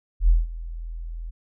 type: tone with ADSR envelope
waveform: sine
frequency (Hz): 41.42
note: E1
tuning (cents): +9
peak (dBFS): -11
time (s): 0.2-1.31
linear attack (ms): 85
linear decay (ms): 180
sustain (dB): -19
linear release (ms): 18
effects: none